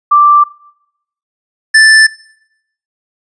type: tone pair in turn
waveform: sine / square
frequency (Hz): 1174.7 / 1760.1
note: D6 / A6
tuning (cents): 0 / 0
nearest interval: perfect fifth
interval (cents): 700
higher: second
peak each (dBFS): -3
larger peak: neither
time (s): 0.11-0.44 / 1.74-2.07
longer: neither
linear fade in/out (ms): 10
effects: noise-tail reverb RT60 0.8 s tail -22 dB re dry + resampled to 22050 Hz